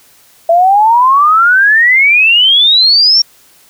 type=exponential sweep; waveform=sine; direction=up; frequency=659.3 to 5588 Hz; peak=-4 dBFS; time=0.49-3.22 s; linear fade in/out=5 ms; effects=white hiss -45 dBFS RMS until 3.69 s